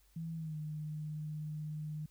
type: tone with pitch glide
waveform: sine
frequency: 163.7 to 152.74 Hz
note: E3 to D#3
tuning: -12 to -32 cents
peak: -38 dBFS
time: 0.16-2.06 s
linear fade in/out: 5 ms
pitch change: -120 cents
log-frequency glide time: 0.35-0.57 s
effects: added 50 Hz sine -66 dBFS peak until 2.1 s + white hiss -71 dBFS RMS until 2.1 s